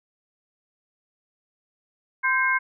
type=tone cluster; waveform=sine; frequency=1031 / 1574 / 2155 Hz; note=C6 / G6 / C#7; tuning=-26 / +7 / -49 cents; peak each=-25 / -22 / -24 dBFS; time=2.23-2.59 s; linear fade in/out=20 ms; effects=none